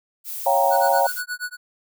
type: noise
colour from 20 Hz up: violet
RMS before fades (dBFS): -31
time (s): 0.24-1.23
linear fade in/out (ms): 50
type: chord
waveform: sine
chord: G half-diminished seventh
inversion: second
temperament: equal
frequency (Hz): 554.4 / 698.5 / 784 / 932.3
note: Db5 / F5 / G5 / Bb5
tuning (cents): 0 / 0 / 0 / 0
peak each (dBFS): -21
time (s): 0.46-1.07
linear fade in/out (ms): 5
type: tone with tremolo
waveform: square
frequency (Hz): 1472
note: F#6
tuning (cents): -9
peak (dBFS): -25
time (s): 0.7-1.57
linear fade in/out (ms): 50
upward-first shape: sine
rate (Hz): 8.4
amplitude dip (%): 100
effects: none